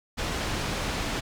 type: low-pass noise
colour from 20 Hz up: pink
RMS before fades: -30 dBFS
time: 0.17-1.21 s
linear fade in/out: 20 ms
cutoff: 6100 Hz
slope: 12 dB/octave
effects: none